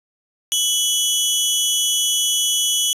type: tone pair together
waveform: 20% pulse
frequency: 2985 / 3340 Hz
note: F#7 / G#7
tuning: +15 / +9 cents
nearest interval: major second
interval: 194 cents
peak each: -14 dBFS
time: 0.52-2.93 s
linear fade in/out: 0 ms
effects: resampled to 32000 Hz